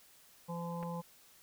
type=harmonic tone; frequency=170.8 Hz; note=F3; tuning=38 cents flat; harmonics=1 / 3 / 5 / 6; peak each=-39 / -44 / -46 / -47 dBFS; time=0.48-1.02 s; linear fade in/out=20 ms
type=clicks; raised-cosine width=0.5 ms; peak=-34 dBFS; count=2; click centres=0.828 / 0.833 s
effects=white hiss -62 dBFS RMS until 1.42 s